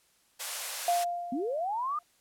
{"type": "high-pass noise", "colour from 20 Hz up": "white", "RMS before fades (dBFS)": -35, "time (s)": [0.39, 1.05], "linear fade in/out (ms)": 20, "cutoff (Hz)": 500, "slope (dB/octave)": 48}
{"type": "tone with exponential decay", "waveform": "sine", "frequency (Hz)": 698.5, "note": "F5", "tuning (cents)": 0, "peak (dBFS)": -22, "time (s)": [0.88, 2.03], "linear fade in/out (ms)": 2, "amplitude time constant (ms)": 250}
{"type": "linear sweep", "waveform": "sine", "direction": "up", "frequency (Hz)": [233.1, 1244.5], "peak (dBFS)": -29, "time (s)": [1.32, 1.99], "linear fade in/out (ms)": 5}
{"effects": ["white hiss -67 dBFS RMS until 2.2 s", "low-pass 12000 Hz 12 dB/octave"]}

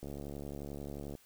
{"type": "click train", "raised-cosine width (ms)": 2, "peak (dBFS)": -30, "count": 81, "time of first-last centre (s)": [0.03, 1.152], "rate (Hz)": 71.3, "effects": ["white hiss -64 dBFS RMS until 1.25 s"]}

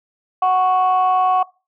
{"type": "tone pair together", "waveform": "sine", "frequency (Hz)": [740, 1108.7], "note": ["F#5", "C#6"], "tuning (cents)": [0, 0], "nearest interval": "perfect fifth", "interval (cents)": 700, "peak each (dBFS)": [-13, -16], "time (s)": [0.42, 1.43], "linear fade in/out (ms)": 5, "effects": ["noise-tail reverb RT60 0.3 s tail -22 dB re dry", "tanh soft clip ceiling -8 dBFS"]}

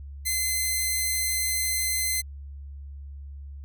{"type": "tone", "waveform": "5% pulse", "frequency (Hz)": 2058, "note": "C7", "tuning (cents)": -29, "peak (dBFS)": -14, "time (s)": [0.25, 2.22], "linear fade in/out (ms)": 20, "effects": ["added 70 Hz sine -37 dBFS peak until 3.64 s"]}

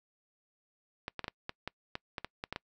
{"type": "clicks", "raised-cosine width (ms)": 0.3, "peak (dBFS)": -20, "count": 12, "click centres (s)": [1.081, 1.193, 1.243, 1.281, 1.494, 1.676, 1.954, 2.182, 2.246, 2.439, 2.526, 2.561], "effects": ["noise-tail reverb RT60 0.1 s tail -26 dB re dry"]}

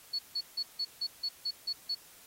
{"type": "tone bursts", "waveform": "sine", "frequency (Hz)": 4403, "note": "C#8", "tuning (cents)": -13, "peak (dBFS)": -30, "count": 9, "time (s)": [0.13, 1.95], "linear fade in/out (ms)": 10, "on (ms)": 60, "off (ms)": 160, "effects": ["white hiss -56 dBFS RMS until 2.26 s", "AAC 48 kbps"]}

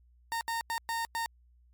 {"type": "tone bursts at uneven times", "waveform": "30% pulse", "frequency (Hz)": 919, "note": "A#5", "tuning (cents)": -25, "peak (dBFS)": -28, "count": 5, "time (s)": [[0.32, 0.41], [0.48, 0.61], [0.7, 0.78], [0.89, 1.05], [1.15, 1.26]], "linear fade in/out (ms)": 0, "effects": ["added 60 Hz sine -59 dBFS peak until 1.73 s", "MP3 96 kbps"]}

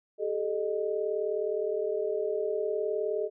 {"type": "tone cluster", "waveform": "sine", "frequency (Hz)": [394.9, 434.4, 616], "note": ["G4", "A4", "D#5"], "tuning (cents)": [13, -22, -17], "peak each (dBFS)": [-33, -30, -33], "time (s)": [0.18, 3.3], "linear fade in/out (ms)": 50, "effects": []}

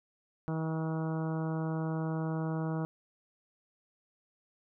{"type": "harmonic tone", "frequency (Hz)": 160, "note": "D#3", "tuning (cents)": 49, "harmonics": [1, 2, 3, 4, 5, 6, 7, 8, 9], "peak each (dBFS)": [-32, -38, -42, -44, -46, -48, -49, -50, -51], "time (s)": [0.48, 2.85], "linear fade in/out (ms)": 0, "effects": []}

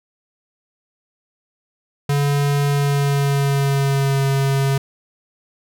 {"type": "tone with pitch glide", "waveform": "square", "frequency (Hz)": [142.7, 136.97], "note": ["D3", "C#3"], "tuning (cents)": [-49, -20], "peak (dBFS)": -16, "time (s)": [2.09, 4.78], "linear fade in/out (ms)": 5, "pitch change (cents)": -71, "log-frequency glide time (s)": [2.68, 4.25], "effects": []}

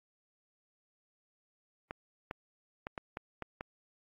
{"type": "clicks", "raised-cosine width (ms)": 0.5, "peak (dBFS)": -23, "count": 7, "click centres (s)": [1.909, 2.311, 2.869, 2.978, 3.171, 3.423, 3.609], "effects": ["AAC 48 kbps"]}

